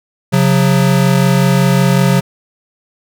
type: tone pair together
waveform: square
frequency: 135.6 / 181 Hz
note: C#3 / F#3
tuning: -38 / -38 cents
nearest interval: perfect fourth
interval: 500 cents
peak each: -12 dBFS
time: 0.32-2.21 s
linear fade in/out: 20 ms
effects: none